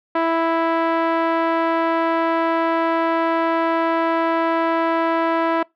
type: tone with low-pass filter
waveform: 5% pulse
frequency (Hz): 329.6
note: E4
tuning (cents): 0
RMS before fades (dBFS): -19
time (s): 0.15-5.63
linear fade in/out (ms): 5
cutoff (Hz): 980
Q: 1
effects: noise-tail reverb RT60 0.2 s tail -25 dB re dry